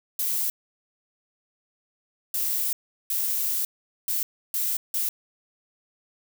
violet noise bursts at uneven times, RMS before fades -26 dBFS, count 6, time 0.19-0.5 / 2.34-2.73 / 3.1-3.65 / 4.08-4.23 / 4.54-4.77 / 4.94-5.09 s, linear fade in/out 2 ms, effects none

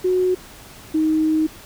sine tone pair in turn, 367.3 / 313.4 Hz, F#4 / D#4, -13 / +13 cents, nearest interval minor third, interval 274 cents, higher first, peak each -15 dBFS, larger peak neither, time 0.04-0.35 / 0.94-1.47 s, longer second, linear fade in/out 10 ms, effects pink hiss -42 dBFS RMS until 1.65 s

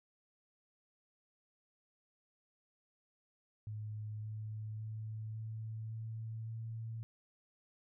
sine tone with pitch steps, 106.9 / 108.08 / 109.27 / 110.48 / 111.7 / 112.93 Hz, A2 / A2 / A2 / A2 / A2 / A2, -49 / -30 / -12 / +8 / +27 / +46 cents, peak -40 dBFS, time 3.67-7.03 s, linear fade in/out 0 ms, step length 560 ms, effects none

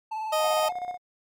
triangle tone with vibrato, 873 Hz, A5, 14 cents flat, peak -27 dBFS, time 0.11-0.71 s, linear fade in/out 10 ms, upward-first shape sine, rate 20 Hz, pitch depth 31 cents each way
30% pulse tone, 622.3 Hz, D#5, in tune, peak -20 dBFS, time 0.32-0.69 s, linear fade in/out 10 ms
triangle tone with tremolo, 720 Hz, F#5, 47 cents flat, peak -26 dBFS, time 0.38-0.98 s, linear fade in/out 50 ms, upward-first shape square, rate 16 Hz, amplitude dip 60%
effects MP3 96 kbps

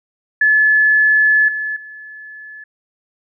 sine tone with level steps, 1722 Hz, A6, 38 cents flat, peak -9 / -19 / -32 dBFS, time 0.41-2.64 s, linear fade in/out 5 ms, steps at 1.48 / 1.76 s, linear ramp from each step 5 ms, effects none

